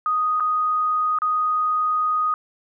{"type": "tone with dropouts", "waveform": "sine", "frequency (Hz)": 1244.5, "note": "D#6", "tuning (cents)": 0, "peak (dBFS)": -18, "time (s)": [0.06, 2.34], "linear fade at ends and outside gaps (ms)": 1, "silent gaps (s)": [[0.399, 0.405], [1.187, 1.219]], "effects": []}